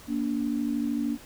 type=tone pair together; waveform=sine; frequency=235.6 / 288.7 Hz; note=A#3 / D4; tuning=+19 / -30 cents; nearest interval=major third; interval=351 cents; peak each=-28 dBFS; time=0.07-1.18 s; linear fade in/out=50 ms; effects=pink hiss -49 dBFS RMS until 1.25 s